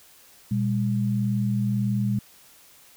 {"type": "tone pair together", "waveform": "sine", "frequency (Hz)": [120.18, 201.9], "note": ["B2", "G#3"], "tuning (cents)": [-47, -49], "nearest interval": "major sixth", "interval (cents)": 898, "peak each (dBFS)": -24, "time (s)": [0.51, 2.19], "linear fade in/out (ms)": 5, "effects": ["white hiss -53 dBFS RMS until 2.96 s"]}